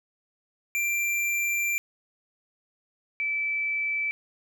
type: tone pair in turn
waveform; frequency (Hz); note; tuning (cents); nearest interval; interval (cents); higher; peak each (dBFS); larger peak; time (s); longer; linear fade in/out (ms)
square / sine; 2361 / 2315; D7 / D7; +9 / -25; unison; 34; first; -25; neither; 0.75-1.78 / 3.2-4.11; first; 0
effects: none